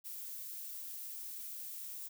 violet noise, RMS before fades -45 dBFS, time 0.04-2.09 s, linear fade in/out 20 ms, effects none

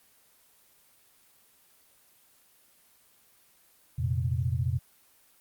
sine chord, F suspended fourth, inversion none, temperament equal, 87.31 / 116.54 / 130.81 Hz, F2 / Bb2 / C3, 0 / 0 / 0 cents, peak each -30 dBFS, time 3.98-4.79 s, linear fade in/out 10 ms, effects white hiss -62 dBFS RMS until 5.4 s + Opus 24 kbps

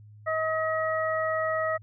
harmonic tone, 636 Hz, D#5, 38 cents sharp, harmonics 1 / 2 / 3, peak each -27 / -30 / -32 dBFS, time 0.26-1.78 s, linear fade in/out 20 ms, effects added 105 Hz sine -47 dBFS peak until 1.82 s

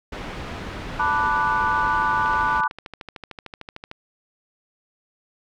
pink low-pass noise, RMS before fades -33 dBFS, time 0.12-2.61 s, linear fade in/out 5 ms, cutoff 2900 Hz, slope 12 dB/octave
sine chord, B minor seventh, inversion third, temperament equal, 880 / 987.8 / 1174.7 / 1480 Hz, A5 / B5 / D6 / F#6, 0 / 0 / 0 / 0 cents, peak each -24 dBFS, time 0.99-2.68 s, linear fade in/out 10 ms
click train, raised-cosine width 0.3 ms, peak -20 dBFS, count 23, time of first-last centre 2.26-3.914 s, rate 13.3 Hz
effects none

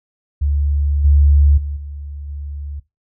sine tone with level steps, 72 Hz, D2, 34 cents flat, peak -14 / -8 / -21 / -27 / -25 dBFS, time 0.41-2.8 s, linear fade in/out 10 ms, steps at 1.04 / 1.57 / 1.76 / 2.28 s, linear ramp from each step 10 ms, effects noise-tail reverb RT60 0.2 s tail -18 dB re dry

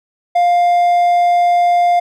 triangle tone with hard clipping, 702 Hz, F5, 9 cents sharp, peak -10 dBFS, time 0.35-2 s, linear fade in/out 10 ms, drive 6 dB, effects none

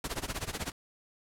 pink noise with tremolo, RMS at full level -33 dBFS, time 0.04-0.72 s, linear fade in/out 2 ms, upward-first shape sine, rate 16 Hz, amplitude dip 90%, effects low-pass 12000 Hz 12 dB/octave

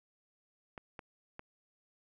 clicks, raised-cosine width 0.5 ms, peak -29 dBFS, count 3, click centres 0.778 / 0.992 / 1.394 s, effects none

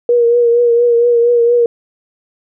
sine tone with vibrato, 474.8 Hz, A#4, 32 cents sharp, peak -7 dBFS, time 0.09-1.66 s, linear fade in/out 2 ms, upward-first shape triangle, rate 4.3 Hz, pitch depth 38 cents each way, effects none

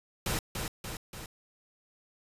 pink noise with echo, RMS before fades -31 dBFS, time 0.26-0.39 s, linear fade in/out 2 ms, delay 290 ms, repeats 3, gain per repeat -4 dB, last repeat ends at 1.26 s, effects resampled to 32000 Hz

